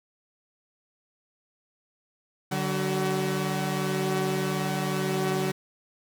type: tone cluster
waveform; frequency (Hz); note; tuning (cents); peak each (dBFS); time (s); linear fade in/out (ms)
sawtooth; 146.4 / 189.1 / 377.3; D3 / F#3 / F#4; -5 / +38 / +34; -26; 2.51-5.52; 10
effects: none